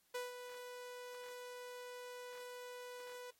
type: tone with ADSR envelope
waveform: sawtooth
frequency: 493.9 Hz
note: B4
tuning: in tune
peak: -35 dBFS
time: 0.14-3.31 s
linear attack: 11 ms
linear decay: 160 ms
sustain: -9 dB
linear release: 10 ms
effects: white hiss -75 dBFS RMS until 3.39 s + AAC 48 kbps